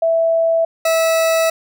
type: tone pair in turn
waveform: sine / 40% pulse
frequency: 659 / 651.8 Hz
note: E5 / E5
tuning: -1 / -20 cents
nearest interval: unison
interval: 19 cents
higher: first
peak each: -12 dBFS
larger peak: neither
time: 0.02-0.65 / 0.85-1.5 s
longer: second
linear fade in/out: 5 ms
effects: none